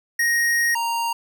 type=tone pair in turn; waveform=square; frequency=1872 / 930.3 Hz; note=A#6 / A#5; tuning=+7 / -4 cents; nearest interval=octave; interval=1211 cents; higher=first; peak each=-18 / -22 dBFS; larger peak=first; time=0.19-0.75 / 0.75-1.13 s; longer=first; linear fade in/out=5 ms; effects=none